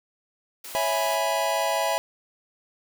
white high-pass noise, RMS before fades -39 dBFS, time 0.64-1.16 s, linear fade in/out 5 ms, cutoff 350 Hz, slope 12 dB/octave
square chord, C# minor seventh, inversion none, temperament equal, 554.4 / 659.3 / 830.6 / 987.8 Hz, C#5 / E5 / G#5 / B5, 0 / 0 / 0 / 0 cents, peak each -31 / -27 / -29 / -30 dBFS, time 0.75-1.98 s, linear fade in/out 0 ms
effects none

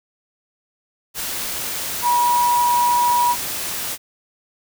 sine tone in noise, 967 Hz, B5, 37 cents flat, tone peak -14 dBFS, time 2.02-3.36 s, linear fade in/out 50 ms, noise white, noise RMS -26 dBFS, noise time 1.14-3.98 s, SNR +9 dB, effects none

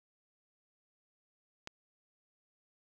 click, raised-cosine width 0.2 ms, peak -24 dBFS, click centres 1.674 s, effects none

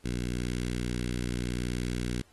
10% pulse tone with notch filter, 60.8 Hz, B1, 26 cents flat, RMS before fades -32 dBFS, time 0.04-2.22 s, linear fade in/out 10 ms, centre 880 Hz, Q 0.66, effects pink hiss -63 dBFS RMS until 2.32 s + AAC 32 kbps

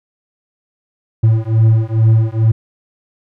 triangle beating tone pair, 110.3 / 112.6 Hz, A2 / A2, +5 / +40 cents, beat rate 2.3 Hz, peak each -10 dBFS, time 1.23-2.52 s, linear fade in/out 10 ms, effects none

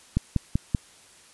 click train, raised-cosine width 5 ms, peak -9 dBFS, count 4, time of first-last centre 0.17-0.748 s, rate 5.19 Hz, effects white hiss -53 dBFS RMS until 1.33 s + resampled to 24000 Hz

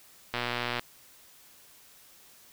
click train, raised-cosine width 0.3 ms, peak -14 dBFS, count 56, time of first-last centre 0.34-0.795 s, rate 121 Hz, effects white hiss -56 dBFS RMS until 2.52 s

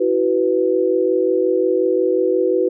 sine chord, E suspended second, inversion none, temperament equal with one note detuned, 329.6 / 375.2 / 493.9 Hz, E4 / F#4 / B4, 0 / +24 / 0 cents, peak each -21 / -17 / -18 dBFS, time 0-2.69 s, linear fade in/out 10 ms, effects none

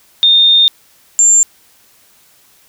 sine tone pair in turn, 3645 / 7303 Hz, A#7 / A#8, -40 / -37 cents, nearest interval octave, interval 1203 cents, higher second, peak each -5 dBFS, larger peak neither, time 0.23-0.68 / 1.19-1.43 s, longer first, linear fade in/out 0 ms, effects white hiss -49 dBFS RMS until 2.68 s

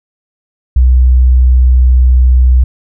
sine tone, 62.9 Hz, B1, 32 cents sharp, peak -3 dBFS, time 0.76-2.64 s, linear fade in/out 5 ms, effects none

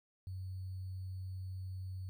sine tone with sample-and-hold, 93.5 Hz, F#2, 19 cents sharp, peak -40 dBFS, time 0.27-2.09 s, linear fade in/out 0 ms, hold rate 4410 Hz, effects none

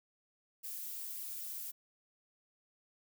violet noise with flanger, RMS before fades -43 dBFS, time 0.63-1.72 s, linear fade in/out 20 ms, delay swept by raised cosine 0.38 to 5.38 ms, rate 1.8 Hz, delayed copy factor +0.6, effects none

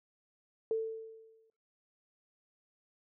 sine tone with exponential decay, 445.6 Hz, A4, 22 cents sharp, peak -27 dBFS, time 0.71-1.5 s, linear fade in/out 1 ms, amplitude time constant 170 ms, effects noise-tail reverb RT60 0.5 s tail -22 dB re dry

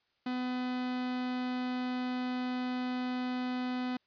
45% pulse tone, 251.2 Hz, B3, 30 cents sharp, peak -32 dBFS, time 0.26-3.97 s, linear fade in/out 5 ms, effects white hiss -75 dBFS RMS until 4.06 s + resampled to 11025 Hz

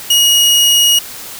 sawtooth tone, 2887 Hz, F#7, 43 cents flat, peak -4 dBFS, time 0.1-0.99 s, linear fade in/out 5 ms, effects white hiss -29 dBFS RMS until 1.39 s

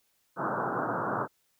white band-pass noise, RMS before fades -31 dBFS, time 0.36-1.28 s, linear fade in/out 50 ms, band 110 to 1500 Hz, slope 96 dB/octave, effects white hiss -72 dBFS RMS until 1.59 s

